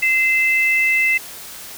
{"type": "tone pair together", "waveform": "sine", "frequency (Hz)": [2067, 2637], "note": ["C7", "E7"], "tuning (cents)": [-22, 0], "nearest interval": "major third", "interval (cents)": 422, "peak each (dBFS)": [-15, -18], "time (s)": [0.02, 1.18], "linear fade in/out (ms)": 10, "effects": ["white hiss -35 dBFS RMS until 1.77 s"]}